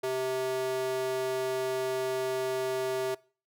square tone with high-pass filter, 130 Hz, C3, 11 cents flat, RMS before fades -31 dBFS, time 0.03-3.15 s, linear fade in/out 10 ms, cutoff 470 Hz, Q 5, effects noise-tail reverb RT60 0.4 s tail -23 dB re dry

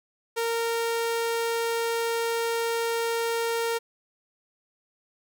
sawtooth tone, 461.8 Hz, A#4, 16 cents flat, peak -21 dBFS, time 0.36-3.79 s, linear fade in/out 20 ms, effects none

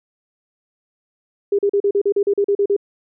sine tone bursts, 403.1 Hz, G4, 48 cents sharp, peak -13 dBFS, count 12, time 1.52-2.765 s, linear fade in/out 5 ms, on 68 ms, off 39 ms, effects none

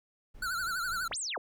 brown noise with tremolo, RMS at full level -49 dBFS, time 0.34-1.15 s, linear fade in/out 10 ms, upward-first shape triangle, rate 3.8 Hz, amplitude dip 55%
square tone with vibrato, 1427 Hz, F6, 37 cents sharp, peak -32 dBFS, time 0.42-1.08 s, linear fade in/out 5 ms, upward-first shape triangle, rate 12 Hz, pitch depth 140 cents each way
sine linear two-way sweep, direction up then down, 281.6 to 8870 to 293.2 Hz, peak -33 dBFS, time 1.11-1.38 s, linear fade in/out 2 ms, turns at 1.18 s
effects none

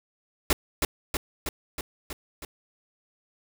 pink noise with echo, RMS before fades -21 dBFS, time 0.5-0.53 s, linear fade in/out 2 ms, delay 320 ms, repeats 6, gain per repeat -3 dB, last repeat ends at 2.45 s, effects none

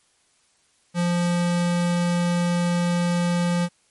square tone, 174.4 Hz, F3, 2 cents flat, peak -20 dBFS, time 0.94-3.69 s, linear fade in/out 50 ms, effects white hiss -63 dBFS RMS until 3.9 s + MP3 48 kbps

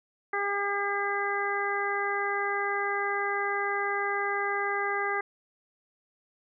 harmonic tone, 402.9 Hz, G4, 48 cents sharp, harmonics 1 / 2 / 3 / 4 / 5, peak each -33 / -33 / -33 / -33 / -33 dBFS, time 0.33-5.21 s, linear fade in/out 5 ms, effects none

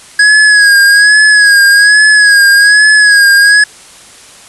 square tone with vibrato, 1661 Hz, G#6, in tune, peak -3 dBFS, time 0.19-3.64 s, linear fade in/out 5 ms, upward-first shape sine, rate 1.2 Hz, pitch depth 52 cents each way, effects white hiss -35 dBFS RMS until 4.48 s + resampled to 24000 Hz

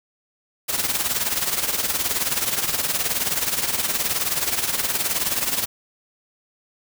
white noise with tremolo, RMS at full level -20 dBFS, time 0.68-5.66 s, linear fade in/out 20 ms, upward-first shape triangle, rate 19 Hz, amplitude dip 75%, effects none

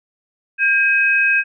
sine tone pair together, 1603.9 / 2538 Hz, G6 / D#7, +39 / +34 cents, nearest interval minor sixth, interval 795 cents, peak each -15 dBFS, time 0.58-1.44 s, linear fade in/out 50 ms, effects none

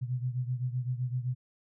sine beating tone pair, 123.47 / 131.27 Hz, B2 / C3, 0 / +6 cents, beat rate 7.8 Hz, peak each -31 / -35 dBFS, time 0.01-1.35 s, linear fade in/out 20 ms, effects none

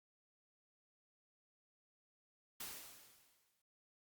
white noise with exponential decay, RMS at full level -45 dBFS, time 2.6-3.62 s, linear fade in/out 5 ms, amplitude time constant 220 ms, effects Opus 48 kbps

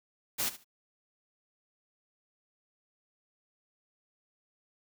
white noise with echo, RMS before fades -31 dBFS, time 0.38-0.5 s, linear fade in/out 20 ms, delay 73 ms, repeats 2, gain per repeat -15 dB, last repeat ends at 0.646 s, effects none

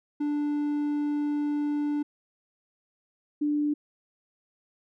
triangle / sine tone pair in turn, 293.7 / 295.2 Hz, D4 / D4, 0 / +9 cents, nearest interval unison, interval 9 cents, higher second, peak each -23 dBFS, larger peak neither, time 0.2-2.03 / 3.41-3.74 s, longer first, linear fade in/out 10 ms, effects none

